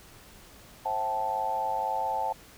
sine tone cluster, 530 / 669 / 771 / 875 Hz, C5 / E5 / G5 / A5, +22 / +25 / -29 / -10 cents, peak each -37 / -37 / -32 / -29 dBFS, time 0.85-2.33 s, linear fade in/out 10 ms, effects pink hiss -52 dBFS RMS until 2.57 s

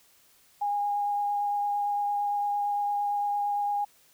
sine tone with vibrato, 818 Hz, G#5, 26 cents flat, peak -25 dBFS, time 0.61-3.85 s, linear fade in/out 10 ms, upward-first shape triangle, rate 8.8 Hz, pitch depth 12 cents each way, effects white hiss -61 dBFS RMS until 4.13 s

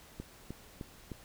click train, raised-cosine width 3 ms, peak -27 dBFS, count 4, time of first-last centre 0.2-1.117 s, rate 3.27 Hz, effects pink hiss -56 dBFS RMS until 1.24 s

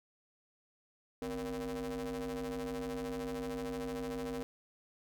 40% pulse ring-modulated tone, 105.6 Hz, G#2, 29 cents sharp, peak -33 dBFS, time 1.22-4.43 s, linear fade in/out 0 ms, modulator 363 Hz, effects none

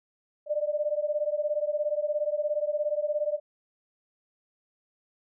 sine beating tone pair, 590 / 607 Hz, D5 / D#5, +8 / -43 cents, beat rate 17 Hz, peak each -28 / -29 dBFS, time 0.46-3.4 s, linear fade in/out 50 ms, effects none

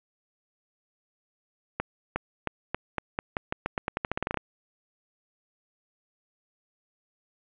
accelerating click train, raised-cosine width 0.5 ms, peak -12 dBFS, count 20, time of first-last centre 1.8-4.373 s, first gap 360 ms, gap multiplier 0.87, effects resampled to 8000 Hz + 7-bit

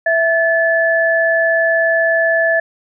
sine tone pair together, 659.3 / 1731.9 Hz, E5 / A6, 0 / -28 cents, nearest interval octave + perfect fourth, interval 1672 cents, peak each -14 dBFS, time 0.06-2.6 s, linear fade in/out 5 ms, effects none

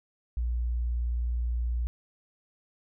sine tone, 59.5 Hz, A#1, 36 cents sharp, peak -26 dBFS, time 0.37-1.87 s, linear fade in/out 0 ms, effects none

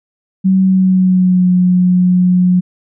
sine tone with pitch glide, 189.5 to 180.94 Hz, F#3 to F#3, +42 to -38 cents, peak -7 dBFS, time 0.44-2.61 s, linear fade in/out 20 ms, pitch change -80 cents, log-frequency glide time 0.62-1.5 s, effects none

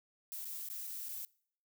violet noise with dropouts, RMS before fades -43 dBFS, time 0.32-1.25 s, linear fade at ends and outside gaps 0 ms, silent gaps 0.446-0.453 / 0.687-0.7 / 0.87-0.874 / 1.085-1.091 s, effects noise-tail reverb RT60 0.6 s tail -24 dB re dry

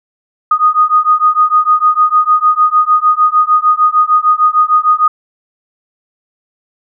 sine beating tone pair, 1236 / 1242.6 Hz, D#6 / D#6, -12 / -3 cents, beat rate 6.6 Hz, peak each -10 dBFS, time 0.51-5.08 s, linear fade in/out 5 ms, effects none

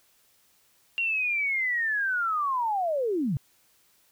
sine linear sweep, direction down, 2775 to 120 Hz, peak -24 dBFS, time 0.98-3.37 s, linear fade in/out 0 ms, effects white hiss -64 dBFS RMS until 4.11 s

